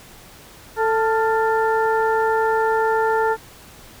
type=harmonic tone with a mistuned harmonic; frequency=443.1 Hz; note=A4; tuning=12 cents sharp; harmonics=1 / 2 / 3 / 4; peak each=-19 / -20 / -25 / -29 dBFS; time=0.76-3.37 s; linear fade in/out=50 ms; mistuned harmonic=3; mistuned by=+79 cents; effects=pink hiss -44 dBFS RMS until 4 s